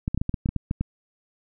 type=clicks; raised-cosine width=5 ms; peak=-12 dBFS; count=11; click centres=0.079 / 0.146 / 0.176 / 0.215 / 0.294 / 0.342 / 0.459 / 0.49 / 0.563 / 0.711 / 0.81 s; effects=none